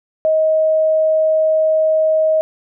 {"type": "tone", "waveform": "sine", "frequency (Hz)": 630, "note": "D#5", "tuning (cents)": 21, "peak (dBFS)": -11, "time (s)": [0.25, 2.41], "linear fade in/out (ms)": 0, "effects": []}